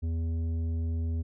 triangle tone with tanh clipping, 82.2 Hz, E2, 4 cents flat, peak -29 dBFS, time 0.02-1.23 s, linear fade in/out 20 ms, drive 13 dB, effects none

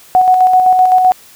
sine tone with tremolo, 740 Hz, F#5, in tune, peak -4 dBFS, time 0.15-1.12 s, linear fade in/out 0 ms, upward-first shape square, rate 7.8 Hz, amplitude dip 35%, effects white hiss -41 dBFS RMS until 1.35 s

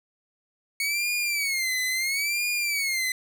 sawtooth tone with vibrato, 2214 Hz, C#7, 3 cents flat, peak -21 dBFS, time 0.8-3.12 s, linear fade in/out 2 ms, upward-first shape sine, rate 0.74 Hz, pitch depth 160 cents each way, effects none

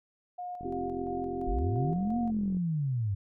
sine tone with tremolo, 717 Hz, F5, 45 cents sharp, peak -35 dBFS, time 0.38-2.31 s, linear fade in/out 10 ms, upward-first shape square, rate 2.9 Hz, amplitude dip 40%
click train, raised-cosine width 3 ms, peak -31 dBFS, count 88, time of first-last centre 0.61-2.569 s, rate 44.4 Hz
sine chord, C suspended fourth, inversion none, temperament equal, 261.6 / 349.2 / 392 Hz, C4 / F4 / G4, 0 / 0 / 0 cents, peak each -37 / -38 / -36 dBFS, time 0.64-1.94 s, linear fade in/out 10 ms
sine linear two-way sweep, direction up then down, 33 to 240.4 to 94.4 Hz, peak -27 dBFS, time 1.47-3.15 s, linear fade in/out 10 ms, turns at 2.18 s
effects none

